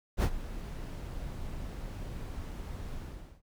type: noise with ADSR envelope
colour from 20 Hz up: brown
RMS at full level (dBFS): -22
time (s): 0.17-3.42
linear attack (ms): 61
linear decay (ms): 65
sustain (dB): -17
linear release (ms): 440
effects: none